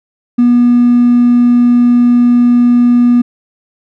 triangle tone with hard clipping, 242.1 Hz, B3, 34 cents flat, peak -5 dBFS, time 0.38-3.22 s, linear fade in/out 10 ms, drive 4 dB, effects none

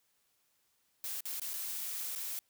blue noise with dropouts, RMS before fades -39 dBFS, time 1.04-2.39 s, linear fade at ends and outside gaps 0 ms, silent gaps 1.206-1.255 / 1.397-1.417 / 1.534-1.539 / 2.151-2.159 s, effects white hiss -75 dBFS RMS until 2.49 s

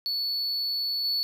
triangle tone with level steps, 4435 Hz, C#8, in tune, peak -25 / -23 dBFS, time 0.06-1.23 s, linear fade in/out 0 ms, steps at 1.04 s, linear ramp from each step 10 ms, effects none

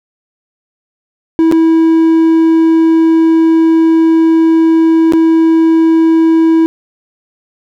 triangle tone with dropouts, 325.4 Hz, E4, 22 cents flat, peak -3 dBFS, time 1.39-6.66 s, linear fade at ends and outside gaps 0 ms, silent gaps 1.514-1.523 / 5.123-5.135 s, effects none

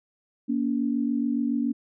sine tone pair together, 236.6 / 283.7 Hz, A#3 / C#4, +26 / +40 cents, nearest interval minor third, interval 314 cents, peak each -25 / -26 dBFS, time 0.48-1.73 s, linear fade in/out 20 ms, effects none

